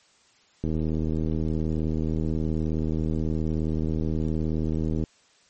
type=click train; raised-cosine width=3 ms; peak=-15 dBFS; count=348; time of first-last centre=0.64-5.038 s; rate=78.9 Hz; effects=white hiss -60 dBFS RMS until 5.49 s + MP3 32 kbps